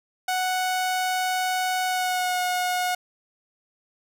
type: tone with pitch glide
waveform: sawtooth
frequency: 740 to 725.2 Hz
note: F#5 to F#5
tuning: 0 to -35 cents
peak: -19 dBFS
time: 0.28-2.95 s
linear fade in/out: 5 ms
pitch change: -35 cents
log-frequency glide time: 1.86-2.42 s
effects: none